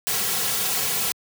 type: noise with comb filter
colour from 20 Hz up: white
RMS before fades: -24 dBFS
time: 0.07-1.12 s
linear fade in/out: 0 ms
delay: 3.3 ms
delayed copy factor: -0.8
effects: high-pass 100 Hz 12 dB/octave